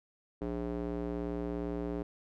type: tone with band-pass filter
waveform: square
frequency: 58.7 Hz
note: A#1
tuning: 13 cents sharp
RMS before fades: -36 dBFS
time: 0.41-2.03 s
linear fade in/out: 5 ms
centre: 370 Hz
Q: 1.6
effects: none